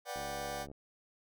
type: chord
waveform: sawtooth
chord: G major seventh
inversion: first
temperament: just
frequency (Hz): 490 / 588 / 735 / 784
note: B4 / D5 / F#5 / G5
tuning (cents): -14 / +2 / -12 / 0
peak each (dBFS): -42 / -39 / -38 / -40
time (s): 0.05-0.67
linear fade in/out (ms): 50
type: click train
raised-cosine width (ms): 2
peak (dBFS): -35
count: 40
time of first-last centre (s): 0.16-0.715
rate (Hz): 70.3
effects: none